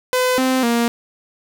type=tone with pitch steps; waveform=sawtooth; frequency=506 / 259.4 / 235 Hz; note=B4 / C4 / A#3; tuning=+42 / -15 / +14 cents; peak=-11 dBFS; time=0.13-0.88 s; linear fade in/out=0 ms; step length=250 ms; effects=8-bit